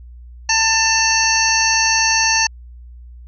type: harmonic tone with a mistuned harmonic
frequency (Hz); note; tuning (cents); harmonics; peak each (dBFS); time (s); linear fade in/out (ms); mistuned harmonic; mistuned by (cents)
892; A5; +23; 1 / 2 / 3 / 5 / 6 / 7; -20 / -20 / -20 / -20 / -20 / -20; 0.49-2.47; 5; 6; +80
effects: added 60 Hz sine -35 dBFS peak until 3.27 s